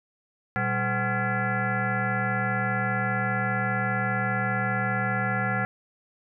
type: tone with frequency modulation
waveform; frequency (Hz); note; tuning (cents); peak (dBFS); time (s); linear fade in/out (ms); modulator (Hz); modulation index
sine; 750; F#5; +23; -23; 0.56-5.65; 0; 315; 3.6
effects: none